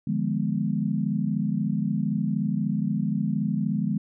sine chord, D diminished seventh, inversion none, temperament equal with one note detuned, 150.7 / 174.61 / 207.7 / 246.9 Hz, D3 / F3 / Ab3 / Cb4, +45 / 0 / 0 / 0 cents, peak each -29 / -29 / -26 / -31 dBFS, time 0.07-3.98 s, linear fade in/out 5 ms, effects none

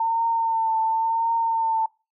sine tone with vibrato, 904 Hz, A5, 47 cents sharp, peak -19 dBFS, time 0-1.86 s, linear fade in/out 5 ms, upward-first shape triangle, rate 0.94 Hz, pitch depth 31 cents each way, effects noise-tail reverb RT60 0.3 s tail -24 dB re dry

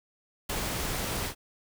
pink noise with ADSR envelope, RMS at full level -29 dBFS, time 0.49-1.35 s, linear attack 9 ms, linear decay 8 ms, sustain -3 dB, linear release 87 ms, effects none

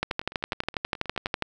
two click trains, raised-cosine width 0.3 ms, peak -24 / -9 dBFS, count 12 / 18, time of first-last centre 0.11-1.268 / 0.03-1.423 s, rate 9.5 / 12.2 Hz, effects none

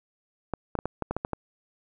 clicks, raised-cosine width 1 ms, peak -14 dBFS, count 9, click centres 0.537 / 0.753 / 0.789 / 0.856 / 1.023 / 1.11 / 1.166 / 1.249 / 1.333 s, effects none

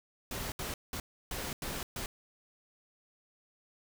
pink noise bursts at uneven times, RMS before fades -38 dBFS, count 6, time 0.31-0.52 / 0.59-0.74 / 0.93-1 / 1.31-1.53 / 1.62-1.83 / 1.96-2.06 s, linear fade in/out 2 ms, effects none

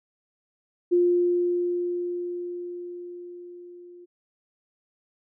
sine tone with level ramp, 352.2 Hz, F4, 15 cents sharp, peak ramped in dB -16 to -44 dBFS, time 0.91-4.06 s, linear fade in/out 20 ms, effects none

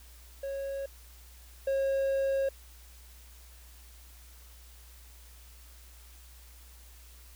triangle tone pair in turn, 549 / 543 Hz, C#5 / C#5, -17 / -36 cents, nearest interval unison, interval 19 cents, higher first, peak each -31 / -24 dBFS, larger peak second, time 0.43-0.86 / 1.67-2.49 s, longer second, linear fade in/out 5 ms, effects added 60 Hz sine -51 dBFS peak until 7.35 s + white hiss -57 dBFS RMS until 7.35 s

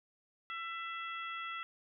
harmonic tone with a mistuned harmonic, 665 Hz, E5, 15 cents sharp, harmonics 2 / 3 / 4 / 5, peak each -41 / -45 / -47 / -49 dBFS, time 0.5-1.63 s, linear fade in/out 0 ms, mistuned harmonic 2, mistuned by +17 cents, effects none

